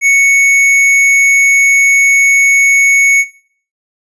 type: tone with hard clipping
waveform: sine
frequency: 2217 Hz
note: C#7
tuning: in tune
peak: -7 dBFS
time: 0.01-3.25 s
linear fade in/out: 50 ms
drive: 9 dB
effects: noise-tail reverb RT60 0.5 s tail -18 dB re dry + resampled to 24000 Hz